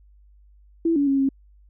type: tone with pitch steps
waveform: sine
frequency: 331.6 / 283.9 / 274 / 271 Hz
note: E4 / C#4 / C#4 / C#4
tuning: +10 / +41 / -20 / -39 cents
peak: -17 dBFS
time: 0.85-1.29 s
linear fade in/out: 5 ms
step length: 110 ms
effects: added 50 Hz sine -50 dBFS peak until 1.69 s